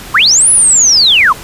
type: linear two-way sweep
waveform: sine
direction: up then down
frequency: 929 to 10320 to 929 Hz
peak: -4 dBFS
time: 0.14-1.33 s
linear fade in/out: 10 ms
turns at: 0.5 s
effects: pink hiss -29 dBFS RMS until 1.43 s + resampled to 32000 Hz